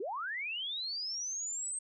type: linear sweep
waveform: sine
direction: up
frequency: 335.2 to 8400 Hz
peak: -35 dBFS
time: 0-1.79 s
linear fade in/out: 5 ms
effects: none